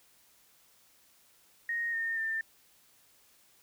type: tone with pitch steps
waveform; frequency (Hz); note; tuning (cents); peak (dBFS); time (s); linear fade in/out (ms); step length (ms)
sine; 1864.7 / 1828.4 / 1792.9; A#6 / A#6 / A6; 0 / -34 / +32; -30; 1.69-2.41; 2; 240
effects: white hiss -64 dBFS RMS until 3.62 s